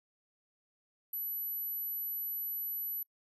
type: tone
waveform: sine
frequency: 11840 Hz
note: F#9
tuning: in tune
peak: -33 dBFS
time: 1.13-3.03 s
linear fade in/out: 5 ms
effects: noise-tail reverb RT60 0.1 s tail -26 dB re dry + tanh soft clip ceiling -32 dBFS